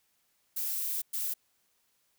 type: noise bursts at uneven times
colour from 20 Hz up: violet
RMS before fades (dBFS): -33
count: 2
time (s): 0.56-1.02 / 1.13-1.34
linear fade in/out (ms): 10
effects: white hiss -73 dBFS RMS until 2.18 s